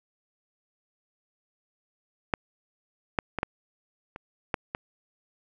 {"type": "clicks", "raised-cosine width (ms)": 0.5, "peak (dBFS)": [-8, -8, -14, -10, -24, -10, -15], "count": 7, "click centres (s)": [2.338, 3.188, 3.387, 3.431, 4.161, 4.542, 4.749], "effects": []}